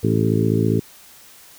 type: harmonic tone with a mistuned harmonic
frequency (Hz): 55.1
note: A1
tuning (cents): +3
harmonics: 2 / 3 / 4 / 5 / 6 / 7 / 8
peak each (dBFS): -20 / -22 / -23 / -24 / -25 / -25 / -26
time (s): 0.03-0.8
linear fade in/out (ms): 10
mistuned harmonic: 8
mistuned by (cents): -25
effects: white hiss -46 dBFS RMS until 1.58 s